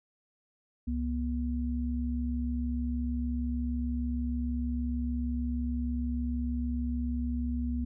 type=tone pair together; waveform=sine; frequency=68.1 / 241.6 Hz; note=C#2 / B3; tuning=-30 / -38 cents; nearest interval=octave + minor seventh; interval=2192 cents; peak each=-31 / -32 dBFS; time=0.87-7.85 s; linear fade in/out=10 ms; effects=none